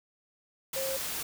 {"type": "tone in noise", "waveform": "sine", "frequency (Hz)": 535, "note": "C5", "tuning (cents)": 38, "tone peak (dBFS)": -32, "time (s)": [0.76, 0.97], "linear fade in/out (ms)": 5, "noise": "white", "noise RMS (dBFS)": -35, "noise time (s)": [0.73, 1.23], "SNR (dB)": 0, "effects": []}